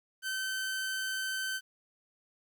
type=tone; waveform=sawtooth; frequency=1538 Hz; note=G6; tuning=33 cents flat; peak=-29 dBFS; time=0.22-1.61 s; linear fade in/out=50 ms; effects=11-bit